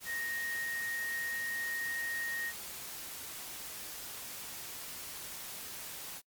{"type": "tone in noise", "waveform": "sine", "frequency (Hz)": 1864.7, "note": "A#6", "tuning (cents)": 0, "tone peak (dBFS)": -35, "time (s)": [0.05, 2.53], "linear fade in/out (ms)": 50, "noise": "white", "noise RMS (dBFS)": -44, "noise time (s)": [0, 6.22], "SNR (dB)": 6, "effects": ["noise-tail reverb RT60 0.1 s tail -25 dB re dry", "Opus 48 kbps"]}